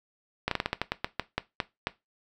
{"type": "slowing click train", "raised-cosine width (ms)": 0.3, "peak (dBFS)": -10, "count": 13, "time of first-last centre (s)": [0.48, 1.871], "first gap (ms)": 33, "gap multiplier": 1.21, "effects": ["noise-tail reverb RT60 0.2 s tail -17 dB re dry"]}